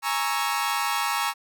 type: chord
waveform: sawtooth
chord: A# half-diminished seventh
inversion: third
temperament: equal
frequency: 830.6 / 932.3 / 1108.7 / 1318.5 Hz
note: G#5 / A#5 / C#6 / E6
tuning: 0 / 0 / 0 / 0 cents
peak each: -26 / -25 / -25 / -27 dBFS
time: 0.02-1.34 s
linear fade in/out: 50 ms
effects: none